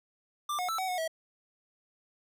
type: tone with pitch steps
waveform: square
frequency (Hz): 1184 / 725 / 1322 / 753 / 729 / 647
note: D6 / F#5 / E6 / F#5 / F#5 / E5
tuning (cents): +14 / -35 / +5 / +30 / -26 / -32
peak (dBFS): -31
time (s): 0.49-1.078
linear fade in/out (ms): 5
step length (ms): 98
effects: none